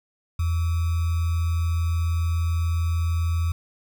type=tone with sample-and-hold; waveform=sine; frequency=83.5 Hz; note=E2; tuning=23 cents sharp; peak=-20 dBFS; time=0.39-3.52 s; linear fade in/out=5 ms; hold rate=1225 Hz; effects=none